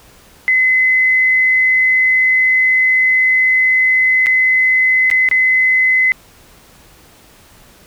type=tone with dropouts; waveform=sine; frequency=2036 Hz; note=C7; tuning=48 cents flat; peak=-9 dBFS; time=0.48-6.12 s; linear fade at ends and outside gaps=0 ms; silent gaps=4.261-4.268 / 5.101-5.113 / 5.288-5.313 s; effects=pink hiss -45 dBFS RMS until 7.86 s